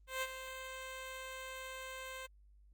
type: tone with ADSR envelope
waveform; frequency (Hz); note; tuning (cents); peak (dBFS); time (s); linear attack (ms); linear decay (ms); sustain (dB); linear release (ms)
10% pulse; 522; C5; -4; -26; 0.07-2.27; 150; 47; -10; 15
effects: added 50 Hz sine -60 dBFS peak until 2.73 s + Opus 24 kbps